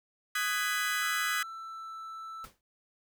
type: chord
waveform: 35% pulse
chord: G# minor seventh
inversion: second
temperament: just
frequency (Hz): 1245.9 / 1495.1 / 1661.2 / 1993.5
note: D#6 / F#6 / G#6 / B6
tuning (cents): +2 / +18 / 0 / +16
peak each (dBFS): -33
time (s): 0.35-1.43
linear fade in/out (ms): 5
type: tone with pitch glide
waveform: triangle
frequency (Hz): 1336 to 1322.2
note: E6 to E6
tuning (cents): +23 to +5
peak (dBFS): -38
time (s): 1.02-2.45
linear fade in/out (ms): 0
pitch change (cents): -18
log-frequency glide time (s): 1.32-1.98
type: noise with exponential decay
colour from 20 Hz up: pink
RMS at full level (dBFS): -45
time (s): 2.44-2.61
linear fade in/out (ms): 1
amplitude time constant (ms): 35
effects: none